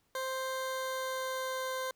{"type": "tone with pitch glide", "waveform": "20% pulse", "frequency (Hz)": [523.3, 519.4], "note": ["C5", "C5"], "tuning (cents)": [0, -13], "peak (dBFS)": -29, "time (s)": [0.15, 1.91], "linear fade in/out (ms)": 2, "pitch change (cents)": -13, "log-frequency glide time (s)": [0.51, 1.71], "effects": ["pink hiss -74 dBFS RMS until 1.95 s"]}